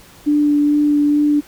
sine tone with vibrato, 293.7 Hz, D4, in tune, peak -11 dBFS, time 0.26-1.41 s, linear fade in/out 20 ms, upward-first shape sine, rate 2.3 Hz, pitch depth 11 cents each way, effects pink hiss -44 dBFS RMS until 1.47 s

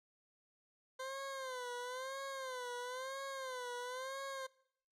20% pulse tone with vibrato, 516 Hz, C5, 24 cents flat, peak -37 dBFS, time 0.99-4.47 s, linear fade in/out 10 ms, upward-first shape sine, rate 1 Hz, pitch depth 100 cents each way, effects noise-tail reverb RT60 0.7 s tail -23 dB re dry + low-pass 10000 Hz 12 dB/octave

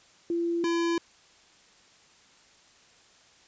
sine / square tone pair in turn, 340 / 337.5 Hz, F4 / E4, -46 / +41 cents, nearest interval unison, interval 13 cents, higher first, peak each -25 dBFS, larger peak neither, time 0.3-0.64 / 0.64-0.98 s, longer neither, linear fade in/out 2 ms, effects white hiss -58 dBFS RMS until 3.47 s + resampled to 16000 Hz

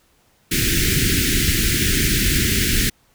pink band-stop noise, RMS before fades -18 dBFS, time 0.51-2.9 s, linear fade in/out 10 ms, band 390 to 1600 Hz, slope 48 dB/octave, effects pink hiss -59 dBFS RMS until 3.14 s

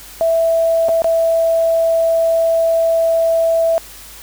sine tone with dropouts, 659.3 Hz, E5, in tune, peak -11 dBFS, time 0.21-3.78 s, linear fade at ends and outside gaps 0 ms, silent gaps 0.885-0.891 / 1.02-1.044 s, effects added 50 Hz sine -43 dBFS peak until 4.22 s + white hiss -37 dBFS RMS until 4.22 s

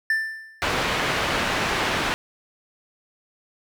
triangle tone with exponential decay, 1774 Hz, A6, 14 cents sharp, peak -15 dBFS, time 0.1-0.7 s, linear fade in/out 2 ms, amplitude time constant 130 ms
white low-pass noise, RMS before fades -24 dBFS, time 0.62-2.14 s, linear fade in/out 0 ms, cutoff 2300 Hz, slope 12 dB/octave
effects none

